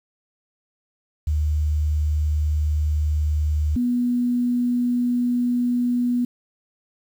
sine tone pair in turn, 75.8 / 244 Hz, D#2 / B3, -45 / -21 cents, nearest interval octave + minor sixth, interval 2024 cents, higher second, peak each -18 dBFS, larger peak neither, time 1.27-3.76 / 3.76-6.25 s, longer neither, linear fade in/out 5 ms, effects 8-bit

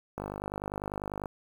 click train, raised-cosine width 1 ms, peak -21 dBFS, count 55, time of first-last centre 0.18-1.258 s, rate 50.1 Hz, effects 8-bit

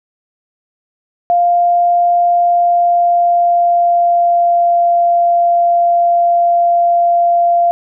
sine tone with pitch glide, 698.5 to 691.7 Hz, F5 to F5, 0 to -17 cents, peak -8 dBFS, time 1.3-7.71 s, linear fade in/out 0 ms, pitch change -17 cents, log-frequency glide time 2.21-4.84 s, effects none

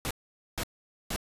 pink noise bursts, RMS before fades -32 dBFS, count 3, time 0.05-1.161 s, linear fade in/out 0 ms, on 57 ms, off 470 ms, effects resampled to 32000 Hz

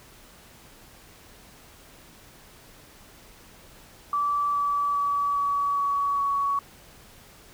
sine tone with pitch steps, 1158 / 1150.7 / 1143.4 / 1136.1 / 1128.9 / 1121.8 Hz, D6 / D6 / D6 / C#6 / C#6 / C#6, -25 / -36 / -47 / +42 / +31 / +20 cents, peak -22 dBFS, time 4.13-6.59 s, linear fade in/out 2 ms, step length 410 ms, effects pink hiss -51 dBFS RMS until 7.53 s

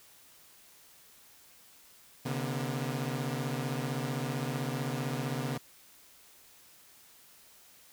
sawtooth tone cluster, 131.9 / 147.5 / 240.2 Hz, C3 / D3 / B3, +14 / +8 / -48 cents, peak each -31 / -33 / -34 dBFS, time 2.25-5.58 s, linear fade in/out 10 ms, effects white hiss -58 dBFS RMS until 7.92 s

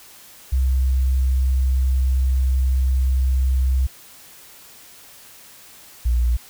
sine tone pair in turn, 65 / 59.59 Hz, C2 / A#1, -11 / +39 cents, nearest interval major second, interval 150 cents, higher first, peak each -15 dBFS, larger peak neither, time 0.52-3.87 / 6.05-6.37 s, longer first, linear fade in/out 10 ms, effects white hiss -45 dBFS RMS until 6.49 s

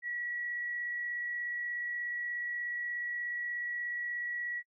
sine tone with amplitude modulation, 1929 Hz, B6, 41 cents flat, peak -33 dBFS, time 0.02-4.63 s, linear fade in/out 50 ms, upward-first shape sine, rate 56.7 Hz, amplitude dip 25%, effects noise-tail reverb RT60 0.1 s tail -25 dB re dry

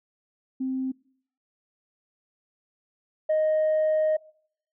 sine tone pair in turn, 261.6 / 622.2 Hz, C4 / D#5, 0 / 0 cents, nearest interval octave + minor third, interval 1500 cents, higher second, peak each -25 / -18 dBFS, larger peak second, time 0.6-0.92 / 3.29-4.17 s, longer second, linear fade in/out 10 ms, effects noise-tail reverb RT60 0.6 s tail -24 dB re dry + tanh soft clip ceiling -18 dBFS

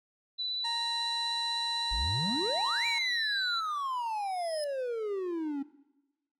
sine tone with vibrato, 3974 Hz, B7, 10 cents sharp, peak -31 dBFS, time 0.38-3.61 s, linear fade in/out 20 ms, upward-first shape sine, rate 16 Hz, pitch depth 14 cents each way
harmonic tone, 932.3 Hz, A#5, in tune, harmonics 1 / 2 / 3 / 5 / 6 / 7 / 8 / 9 / 10, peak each -35 / -42 / -49 / -59 / -53 / -58 / -55 / -56 / -54 dBFS, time 0.64-2.99 s, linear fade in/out 10 ms
triangle exponential two-way sweep, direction up then down, 42 to 2369 to 270.3 Hz, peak -29 dBFS, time 1.91-5.63 s, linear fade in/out 10 ms, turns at 2.86 s
30% pulse tone with exponential growth, 5110 Hz, D#8, 45 cents sharp, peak -33 dBFS, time 3.62-4.64 s, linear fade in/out 0 ms, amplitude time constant 220 ms
effects noise-tail reverb RT60 1.0 s tail -18 dB re dry

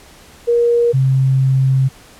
sine tone pair in turn, 473.4 / 132.84 Hz, A#4 / C3, +27 / +27 cents, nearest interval octave + minor seventh, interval 2200 cents, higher first, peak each -10 dBFS, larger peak neither, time 0.47-0.93 / 0.93-1.89 s, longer second, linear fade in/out 20 ms, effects pink hiss -43 dBFS RMS until 2.19 s + low-pass 12000 Hz 12 dB/octave

